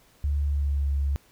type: tone with pitch glide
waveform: sine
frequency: 72 to 70.03 Hz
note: D2 to C#2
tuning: -34 to +18 cents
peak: -22 dBFS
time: 0.24-1.16 s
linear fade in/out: 0 ms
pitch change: -48 cents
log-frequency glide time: 0.42-0.89 s
effects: pink hiss -59 dBFS RMS until 1.31 s